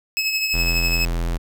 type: tone with tremolo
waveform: 25% pulse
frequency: 2583 Hz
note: E7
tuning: 36 cents flat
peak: -14 dBFS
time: 0.17-1.05 s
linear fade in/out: 0 ms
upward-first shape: sine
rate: 12 Hz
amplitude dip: 45%
type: tone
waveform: square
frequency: 42.34 Hz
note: E1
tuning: 47 cents sharp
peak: -21 dBFS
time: 0.53-1.38 s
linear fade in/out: 20 ms
effects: none

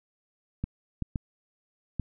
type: clicks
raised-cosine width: 5 ms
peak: -17 dBFS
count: 4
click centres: 0.64 / 1.023 / 1.158 / 1.997 s
effects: none

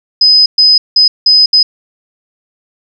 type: tone bursts at uneven times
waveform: sine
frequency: 5030 Hz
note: D#8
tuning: 18 cents sharp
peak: -3 dBFS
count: 5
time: 0.21-0.46 / 0.58-0.78 / 0.96-1.08 / 1.26-1.46 / 1.53-1.63 s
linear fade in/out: 5 ms
effects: none

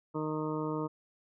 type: harmonic tone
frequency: 154.5 Hz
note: D#3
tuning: 12 cents flat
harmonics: 1 / 2 / 3 / 4 / 6 / 7 / 8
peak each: -38 / -35 / -37 / -44 / -42 / -44 / -44 dBFS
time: 0.14-0.88 s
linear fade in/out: 20 ms
effects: none

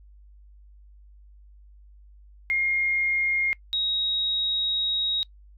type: tone pair in turn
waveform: sine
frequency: 2133 / 3792 Hz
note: C7 / A#7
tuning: +33 / +29 cents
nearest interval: minor seventh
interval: 996 cents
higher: second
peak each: -21 / -23 dBFS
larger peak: first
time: 2.5-3.53 / 3.73-5.23 s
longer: second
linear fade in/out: 0 ms
effects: noise-tail reverb RT60 0.1 s tail -23 dB re dry + added 50 Hz sine -48 dBFS peak until 5.57 s

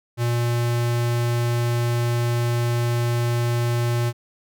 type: tone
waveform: square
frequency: 119.2 Hz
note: A#2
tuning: 39 cents sharp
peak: -20 dBFS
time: 0.17-4.13 s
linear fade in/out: 50 ms
effects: none

